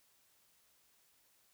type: silence
effects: white hiss -71 dBFS RMS until 1.53 s